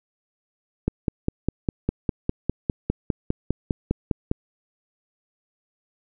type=click train; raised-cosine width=3 ms; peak=-8 dBFS; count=18; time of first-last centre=0.88-4.314 s; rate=4.95 Hz; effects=none